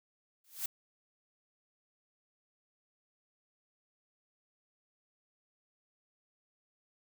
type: noise with exponential growth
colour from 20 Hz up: blue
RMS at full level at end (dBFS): -32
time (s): 0.44-0.66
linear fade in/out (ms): 5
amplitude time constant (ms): 47
effects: none

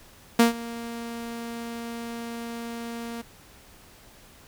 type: tone with ADSR envelope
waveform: sawtooth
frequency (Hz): 233.1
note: A#3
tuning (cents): 0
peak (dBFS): -9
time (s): 0.39-3.22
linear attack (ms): 6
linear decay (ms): 130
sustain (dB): -20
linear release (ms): 11
effects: pink hiss -52 dBFS RMS until 4.47 s

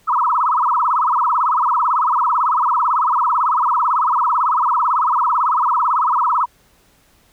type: tone with vibrato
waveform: sine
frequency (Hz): 1114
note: C#6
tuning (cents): +8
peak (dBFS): -13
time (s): 0.07-6.46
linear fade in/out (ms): 20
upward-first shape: sine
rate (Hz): 18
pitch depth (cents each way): 290
effects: pink hiss -55 dBFS RMS until 7.32 s

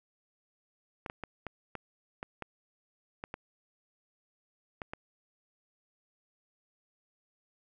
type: clicks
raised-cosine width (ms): 0.5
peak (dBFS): -23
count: 11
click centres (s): 1.062 / 1.099 / 1.237 / 1.467 / 1.753 / 2.229 / 2.423 / 3.239 / 3.341 / 4.818 / 4.935
effects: none

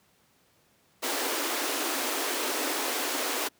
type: high-pass noise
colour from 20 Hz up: pink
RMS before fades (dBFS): -30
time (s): 1.02-3.49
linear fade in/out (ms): 20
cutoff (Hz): 260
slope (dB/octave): 96
effects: pink hiss -65 dBFS RMS until 3.59 s + high-pass 100 Hz 12 dB/octave

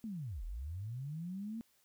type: linear two-way sweep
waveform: sine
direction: down then up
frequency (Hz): 233.1 to 36.85 to 233.1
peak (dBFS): -39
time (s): 0.04-1.61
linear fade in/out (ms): 0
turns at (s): 0.44
effects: white hiss -72 dBFS RMS until 1.84 s

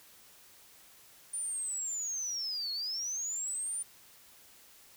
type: linear two-way sweep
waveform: sine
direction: down then up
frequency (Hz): 9397 to 4277 to 9397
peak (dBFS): -32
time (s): 1.33-3.83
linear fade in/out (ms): 10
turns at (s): 2.72
effects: tanh soft clip ceiling -30 dBFS + white hiss -58 dBFS RMS until 4.96 s

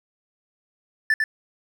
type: tone with echo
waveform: triangle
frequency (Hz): 1760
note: A6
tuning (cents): 0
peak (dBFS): -14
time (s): 1.1-1.14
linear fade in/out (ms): 2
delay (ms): 100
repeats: 1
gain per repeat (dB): -3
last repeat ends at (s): 1.24
effects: none

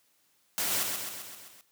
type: noise with echo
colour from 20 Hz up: white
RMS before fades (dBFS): -30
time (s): 0.58-0.83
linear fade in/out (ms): 0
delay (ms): 130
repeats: 6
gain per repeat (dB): -4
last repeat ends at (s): 1.61
effects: white hiss -69 dBFS RMS until 1.71 s + high-pass 100 Hz 12 dB/octave

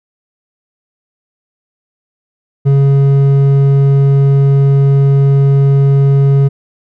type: tone with hard clipping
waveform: sine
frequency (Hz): 138.59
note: C#3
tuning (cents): 0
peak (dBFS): -7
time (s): 2.65-6.49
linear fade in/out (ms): 20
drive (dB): 6
effects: none

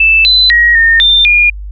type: tone with pitch steps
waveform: sine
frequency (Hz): 2640 / 4021 / 1895 / 1828 / 3587 / 2426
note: E7 / B7 / A#6 / A#6 / A7 / D#7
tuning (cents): +2 / +30 / +28 / -34 / +33 / -44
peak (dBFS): -4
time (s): 0-1.5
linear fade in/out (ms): 5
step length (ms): 250
effects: added 50 Hz sine -21 dBFS peak until 1.71 s

